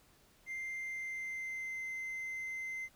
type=tone with pitch glide; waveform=triangle; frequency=2093 to 2071 Hz; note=C7 to C7; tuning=0 to -18 cents; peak=-36 dBFS; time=0.46-2.89 s; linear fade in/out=50 ms; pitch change=-18 cents; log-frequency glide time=0.76-1.83 s; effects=tanh soft clip ceiling -32 dBFS + pink hiss -66 dBFS RMS until 2.95 s